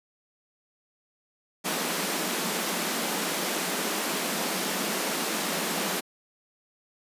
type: high-pass noise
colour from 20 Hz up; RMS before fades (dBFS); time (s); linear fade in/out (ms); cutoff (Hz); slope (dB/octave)
pink; -29; 1.64-6.01; 20; 170; 96
effects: resampled to 32000 Hz